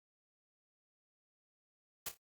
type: noise with echo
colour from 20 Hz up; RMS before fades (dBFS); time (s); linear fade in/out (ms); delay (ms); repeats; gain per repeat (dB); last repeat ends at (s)
white; -39; 2.06-2.09; 5; 28; 3; -10; 2.174
effects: noise-tail reverb RT60 0.1 s tail -23 dB re dry + Opus 48 kbps